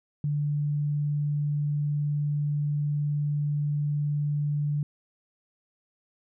sine tone, 146.83 Hz, D3, in tune, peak -24 dBFS, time 0.24-4.83 s, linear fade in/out 2 ms, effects none

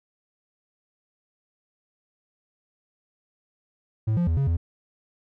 triangle tone with pitch steps, 109.5 / 173.8 / 81.7 / 137.5 / 83.7 Hz, A2 / F3 / E2 / C#3 / E2, -8 / -8 / -15 / -14 / +27 cents, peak -18 dBFS, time 4.07-4.57 s, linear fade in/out 10 ms, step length 100 ms, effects none

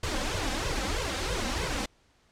pink noise with flanger, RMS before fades -30 dBFS, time 0.03-1.86 s, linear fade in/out 5 ms, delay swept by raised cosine 1.9 to 3.9 ms, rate 3.1 Hz, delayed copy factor +0.95, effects pink hiss -65 dBFS RMS until 2.31 s + low-pass 7000 Hz 12 dB/octave

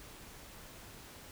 silence, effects pink hiss -52 dBFS RMS until 1.31 s

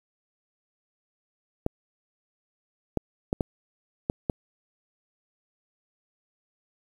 clicks, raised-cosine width 2 ms, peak -11 dBFS, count 6, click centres 1.664 / 2.973 / 3.329 / 3.408 / 4.099 / 4.298 s, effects 8-bit

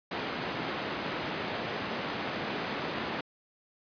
pink band-pass noise, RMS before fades -35 dBFS, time 0.11-3.21 s, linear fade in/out 5 ms, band 200 to 3200 Hz, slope 12 dB/octave, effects resampled to 11025 Hz

